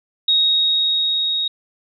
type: tone with level ramp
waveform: sine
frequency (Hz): 3763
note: A#7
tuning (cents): +16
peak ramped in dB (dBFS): -12 to -18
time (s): 0.28-1.48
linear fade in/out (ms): 5
effects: none